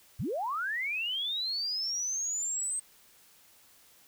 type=linear sweep; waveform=sine; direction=up; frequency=69.3 to 8370 Hz; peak=-30 dBFS; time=0.19-2.8 s; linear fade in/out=10 ms; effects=white hiss -60 dBFS RMS until 4.07 s